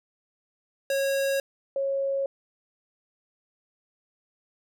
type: tone pair in turn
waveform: square / sine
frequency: 548 / 548 Hz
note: C#5 / C#5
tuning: -20 / -20 cents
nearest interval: unison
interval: 0 cents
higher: neither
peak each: -24 dBFS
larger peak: neither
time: 0.9-1.4 / 1.76-2.26 s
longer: neither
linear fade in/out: 2 ms
effects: none